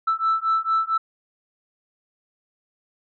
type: beating tone pair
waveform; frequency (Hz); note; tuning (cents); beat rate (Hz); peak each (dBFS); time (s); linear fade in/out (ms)
sine; 1319 / 1323.4; E6 / E6; +1 / +6; 4.4; -21; 0.07-0.98; 10
effects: tanh soft clip ceiling -14 dBFS